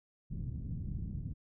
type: low-pass noise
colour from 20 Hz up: white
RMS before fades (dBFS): -39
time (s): 0.3-1.34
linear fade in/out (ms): 20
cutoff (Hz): 170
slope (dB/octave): 24
effects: none